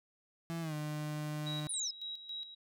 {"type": "tone with pitch glide", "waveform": "35% pulse", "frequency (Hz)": [166.6, 151.02], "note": ["E3", "D3"], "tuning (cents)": [19, 49], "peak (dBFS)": -35, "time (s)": [0.5, 1.67], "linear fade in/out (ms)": 0, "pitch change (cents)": -170, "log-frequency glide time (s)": [0.61, 0.74]}
{"type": "tone with tremolo", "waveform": "sine", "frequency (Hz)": 3848, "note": "B7", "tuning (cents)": -46, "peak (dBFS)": -39, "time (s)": [1.46, 2.55], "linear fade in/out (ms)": 10, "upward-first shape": "square", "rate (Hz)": 3.6, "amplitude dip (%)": 65}
{"type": "exponential sweep", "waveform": "sine", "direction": "down", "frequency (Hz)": [10390, 4941], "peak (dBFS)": -35, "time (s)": [1.69, 1.91], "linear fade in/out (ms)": 5}
{"effects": []}